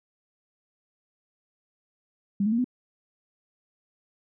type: tone with pitch steps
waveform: sine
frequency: 199.9 / 215.5 / 232.3 / 250.4 Hz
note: G3 / A3 / A#3 / B3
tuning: +34 / -36 / -6 / +24 cents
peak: -21 dBFS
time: 2.4-2.644 s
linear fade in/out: 5 ms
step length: 61 ms
effects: none